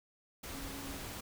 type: tone in noise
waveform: sine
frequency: 274.6 Hz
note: C#4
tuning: 16 cents flat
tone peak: -46 dBFS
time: 0.53-0.98 s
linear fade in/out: 10 ms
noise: pink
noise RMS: -44 dBFS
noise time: 0.43-1.21 s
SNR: -5 dB
effects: none